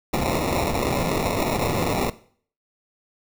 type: noise with sample-and-hold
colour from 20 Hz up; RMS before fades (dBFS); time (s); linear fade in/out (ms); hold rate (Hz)
white; -23; 0.13-2.1; 5; 1575
effects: noise-tail reverb RT60 0.5 s tail -17 dB re dry